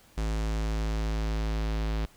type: tone with low-pass filter sweep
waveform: square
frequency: 54 Hz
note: A1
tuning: 32 cents flat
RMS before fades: -29 dBFS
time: 0.17-2.06 s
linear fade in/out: 10 ms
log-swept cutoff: 7500 to 4400 Hz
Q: 1.2
effects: pink hiss -58 dBFS RMS until 2.16 s